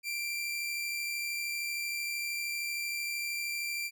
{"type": "tone pair together", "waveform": "sawtooth", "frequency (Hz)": [2294, 2367], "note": ["D7", "D7"], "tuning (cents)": [-41, 13], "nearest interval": "minor second", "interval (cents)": 54, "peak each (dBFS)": [-40, -30], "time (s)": [0.03, 3.91], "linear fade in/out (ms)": 50, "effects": []}